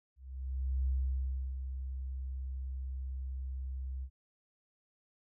sine tone with ADSR envelope, 65.41 Hz, C2, in tune, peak -28 dBFS, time 0.16-4.1 s, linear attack 710 ms, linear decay 680 ms, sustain -8 dB, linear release 70 ms, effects none

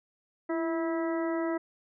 harmonic tone with a mistuned harmonic, 325.8 Hz, E4, 20 cents flat, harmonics 1 / 2 / 3 / 4 / 5 / 6, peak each -29 / -34 / -40 / -41 / -46 / -43 dBFS, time 0.49-1.58 s, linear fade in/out 10 ms, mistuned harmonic 1, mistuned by +42 cents, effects none

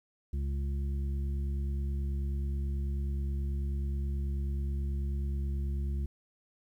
harmonic tone, 69.3 Hz, C#2, in tune, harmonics 1 / 2 / 3 / 5, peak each -30 / -41 / -44 / -50 dBFS, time 0.33-6.06 s, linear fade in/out 5 ms, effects 11-bit

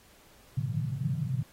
pink band-pass noise, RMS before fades -31 dBFS, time 0.57-1.43 s, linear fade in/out 5 ms, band 120 to 160 Hz, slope 48 dB/octave, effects pink hiss -59 dBFS RMS until 1.52 s + AAC 48 kbps

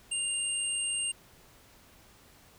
sine tone pair together, 2806 / 8533 Hz, F7 / C9, +8 / +33 cents, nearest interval octave + perfect fifth, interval 1925 cents, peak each -33 / -31 dBFS, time 0.11-1.12 s, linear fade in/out 10 ms, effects pink hiss -58 dBFS RMS until 2.58 s

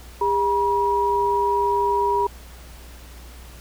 sine tone pair together, 404.5 / 962 Hz, G#4 / B5, -46 / -46 cents, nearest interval octave + minor third, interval 1500 cents, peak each -22 / -19 dBFS, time 0.21-2.27 s, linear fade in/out 5 ms, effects added 60 Hz sine -40 dBFS peak until 3.6 s + pink hiss -46 dBFS RMS until 3.6 s

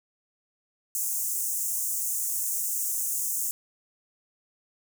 pink high-pass noise, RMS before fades -29 dBFS, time 0.95-3.51 s, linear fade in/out 0 ms, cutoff 6600 Hz, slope 48 dB/octave, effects none

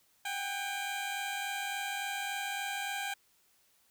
15% pulse tone pair together, 758 / 801.5 Hz, F#5 / G5, +42 / +38 cents, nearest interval minor second, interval 96 cents, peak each -35 / -29 dBFS, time 0.25-3.14 s, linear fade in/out 5 ms, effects white hiss -69 dBFS RMS until 3.9 s

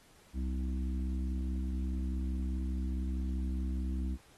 harmonic tone, 64.8 Hz, C2, 16 cents flat, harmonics 1 / 3 / 4 / 5, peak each -32 / -41 / -44 / -47 dBFS, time 0.33-4.18 s, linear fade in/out 50 ms, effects pink hiss -62 dBFS RMS until 4.37 s + AAC 32 kbps

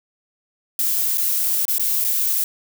violet noise with dropouts, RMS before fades -20 dBFS, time 0.79-2.44 s, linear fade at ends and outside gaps 1 ms, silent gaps 1.173-1.181 / 1.653-1.681 / 1.782-1.796 / 2.042-2.047 s, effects none

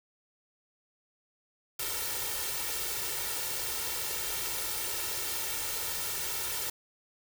white noise with comb filter, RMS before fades -34 dBFS, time 1.79-6.7 s, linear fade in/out 5 ms, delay 2.2 ms, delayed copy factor +0.7, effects none

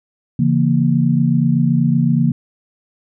sine chord, A# diminished, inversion first, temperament just, 139.85 / 167.82 / 233.1 Hz, C#3 / E3 / A#3, +16 / +31 / 0 cents, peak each -16 dBFS, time 0.39-2.32 s, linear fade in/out 5 ms, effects none

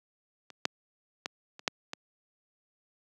clicks, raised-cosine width 0.2 ms, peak -29 / -8 / -15 / -28 / -8 / -18 dBFS, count 6, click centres 0.503 / 0.654 / 1.259 / 1.594 / 1.678 / 1.934 s, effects high-pass 200 Hz 12 dB/octave

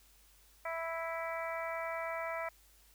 harmonic tone, 329.6 Hz, E4, in tune, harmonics 2 / 3 / 4 / 5 / 6 / 7, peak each -39 / -43 / -43 / -50 / -44 / -46 dBFS, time 0.65-2.49 s, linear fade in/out 5 ms, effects added 50 Hz sine -65 dBFS peak until 2.94 s + white hiss -65 dBFS RMS until 2.94 s

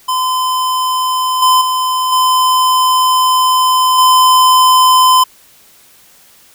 square tone with level steps, 1023 Hz, C6, 39 cents flat, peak -13 / -7 / -13 / -9 / -6 dBFS, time 0.08-5.24 s, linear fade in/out 10 ms, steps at 1.42 / 1.61 / 2.12 / 3.98 s, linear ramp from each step 5 ms, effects white hiss -45 dBFS RMS until 6.54 s

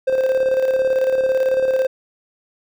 triangle tone with tremolo, 523.3 Hz, C5, in tune, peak -11 dBFS, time 0.07-1.87 s, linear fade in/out 10 ms, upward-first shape square, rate 18 Hz, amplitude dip 45%, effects none

